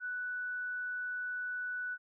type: tone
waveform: sine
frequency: 1484 Hz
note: F#6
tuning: 5 cents sharp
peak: -35 dBFS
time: 0-1.98 s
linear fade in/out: 50 ms
effects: none